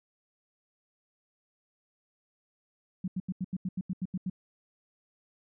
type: tone bursts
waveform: sine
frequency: 184.7 Hz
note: F#3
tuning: 3 cents flat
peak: -29 dBFS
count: 11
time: 3.04-4.299 s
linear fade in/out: 5 ms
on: 39 ms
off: 83 ms
effects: none